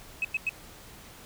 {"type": "tone bursts", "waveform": "sine", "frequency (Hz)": 2569, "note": "E7", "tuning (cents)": -45, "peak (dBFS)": -24, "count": 3, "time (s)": [0.22, 0.493], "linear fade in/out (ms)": 2, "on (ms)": 27, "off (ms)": 96, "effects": ["tanh soft clip ceiling -20 dBFS", "pink hiss -49 dBFS RMS until 1.25 s"]}